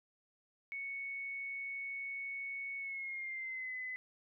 sine tone with pitch glide, 2217 to 2021 Hz, C#7 to B6, 0 to +39 cents, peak -39 dBFS, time 0.72-3.96 s, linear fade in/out 0 ms, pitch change -161 cents, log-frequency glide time 2.78-3.73 s, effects none

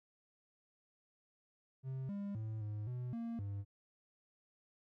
triangle tone with pitch steps, 132.1 / 201.2 / 109.7 / 105.4 / 124.1 / 231.5 / 100.2 Hz, C3 / G3 / A2 / G#2 / B2 / A#3 / G2, +17 / +45 / -5 / +26 / +9 / -12 / +38 cents, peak -37 dBFS, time 1.83-3.65 s, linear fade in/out 50 ms, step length 260 ms, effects none

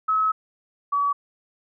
sine tone pair in turn, 1287 / 1139.3 Hz, E6 / C#6, -42 / +47 cents, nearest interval major second, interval 211 cents, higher first, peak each -18 / -19 dBFS, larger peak first, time 0.08-0.32 / 0.92-1.13 s, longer first, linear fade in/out 10 ms, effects none

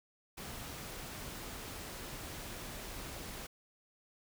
pink noise, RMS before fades -45 dBFS, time 0.37-3.47 s, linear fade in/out 10 ms, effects none

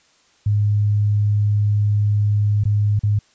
sine tone with dropouts, 103.83 Hz, G#2, in tune, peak -14 dBFS, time 0.46-3.19 s, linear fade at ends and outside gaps 5 ms, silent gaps 2.638-2.653 / 2.993-3.034 s, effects white hiss -57 dBFS RMS until 3.34 s + resampled to 16000 Hz

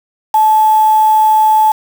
sine tone with quantisation, 867 Hz, A5, 26 cents flat, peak -6 dBFS, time 0.34-1.72 s, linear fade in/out 5 ms, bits 4, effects none

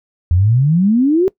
sine exponential sweep, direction up, 82.41 to 392 Hz, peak -9 dBFS, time 0.31-1.28 s, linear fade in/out 0 ms, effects noise-tail reverb RT60 0.1 s tail -21 dB re dry

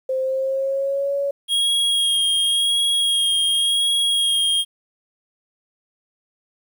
sine tone with pitch glide, 523.3 to 560.9 Hz, C5 to C#5, 0 to +20 cents, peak -19 dBFS, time 0.09-1.31 s, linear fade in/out 5 ms, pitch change +120 cents, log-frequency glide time 0.21-1.13 s
square tone with vibrato, 3270 Hz, G#7, 28 cents flat, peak -17 dBFS, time 1.48-4.65 s, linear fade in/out 50 ms, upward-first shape sine, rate 0.91 Hz, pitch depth 20 cents each way
effects 9-bit

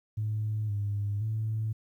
sine tone with pitch steps, 107.5 / 102.2 / 109.7 Hz, A2 / G#2 / A2, -40 / -27 / -5 cents, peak -27 dBFS, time 0.17-1.73 s, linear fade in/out 10 ms, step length 520 ms, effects tanh soft clip ceiling -23 dBFS + 11-bit

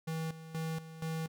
square tone with tremolo, 161.1 Hz, E3, 39 cents flat, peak -35 dBFS, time 0.07-1.28 s, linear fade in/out 10 ms, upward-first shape square, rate 2.1 Hz, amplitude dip 75%, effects none

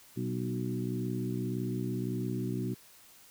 harmonic tone with a mistuned harmonic, 61.74 Hz, B1, in tune, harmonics 2 / 3 / 4 / 5 / 6, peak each -35 / -37 / -38 / -39 / -40 dBFS, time 0.16-2.75 s, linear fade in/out 20 ms, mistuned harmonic 3, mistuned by +39 cents, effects white hiss -57 dBFS RMS until 3.3 s

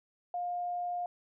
sine tone, 708 Hz, F5, 23 cents sharp, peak -32 dBFS, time 0.34-1.06 s, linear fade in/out 2 ms, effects none

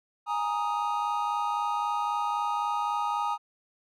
triangle chord, Ab suspended second, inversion none, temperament just, 830.6 / 934.4 / 1245.9 Hz, Ab5 / Bb5 / Eb6, 0 / +4 / +2 cents, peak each -29 / -29 / -29 dBFS, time 0.26-3.38 s, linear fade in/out 50 ms, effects none

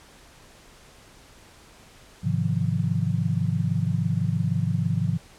sine chord, F minor seventh, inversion first, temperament just, 104.77 / 130.96 / 157.15 / 174.61 Hz, Ab2 / C3 / Eb3 / F3, +16 / +2 / +18 / 0 cents, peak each -27 dBFS, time 2.23-5.18 s, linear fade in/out 20 ms, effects pink hiss -51 dBFS RMS until 5.38 s + low-pass 10000 Hz 12 dB/octave

